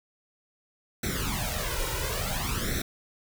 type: noise with flanger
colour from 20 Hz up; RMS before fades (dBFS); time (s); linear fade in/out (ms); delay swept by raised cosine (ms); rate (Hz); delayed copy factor
pink; -30; 1.03-2.82; 5; 0.51 to 2.11; 0.58; +0.85
effects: none